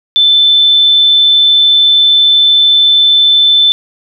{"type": "tone", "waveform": "sine", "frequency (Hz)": 3527, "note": "A7", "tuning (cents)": 3, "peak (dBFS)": -4, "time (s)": [0.16, 3.72], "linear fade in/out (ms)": 0, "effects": []}